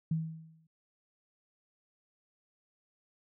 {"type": "tone with exponential decay", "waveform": "sine", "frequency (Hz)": 160.8, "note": "E3", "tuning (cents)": -43, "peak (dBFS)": -26, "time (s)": [0.11, 0.67], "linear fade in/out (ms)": 5, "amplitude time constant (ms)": 120, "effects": []}